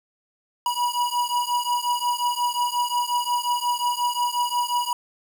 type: beating tone pair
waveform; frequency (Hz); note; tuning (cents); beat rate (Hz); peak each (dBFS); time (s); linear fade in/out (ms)
square; 968 / 973.6; B5 / B5; -35 / -25; 5.6; -25 / -26; 0.66-4.93; 2
effects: 8-bit